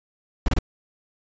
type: noise bursts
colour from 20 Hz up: brown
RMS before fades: -19 dBFS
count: 3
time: 0.46-0.588 s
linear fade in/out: 2 ms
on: 24 ms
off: 28 ms
effects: resampled to 16000 Hz